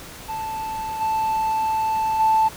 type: tone with level steps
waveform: triangle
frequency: 880 Hz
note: A5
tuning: in tune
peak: -24 / -17 / -11 dBFS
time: 0.28-2.49 s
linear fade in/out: 20 ms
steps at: 1 / 2.19 s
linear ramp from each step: 20 ms
effects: tanh soft clip ceiling -11 dBFS + pink hiss -39 dBFS RMS until 2.56 s